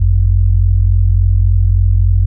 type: tone pair together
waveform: sine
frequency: 49 / 92.5 Hz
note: G1 / F#2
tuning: 0 / 0 cents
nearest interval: major seventh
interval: 1100 cents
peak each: -10 dBFS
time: 0-2.26 s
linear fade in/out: 10 ms
effects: none